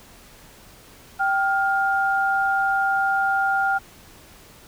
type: tone pair together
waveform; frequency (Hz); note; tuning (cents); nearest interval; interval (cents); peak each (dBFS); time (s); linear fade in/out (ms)
sine; 780.9 / 1410; G5 / F6; -7 / +16; minor seventh; 1023; -21; 1.19-3.79; 20
effects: pink hiss -48 dBFS RMS until 4.67 s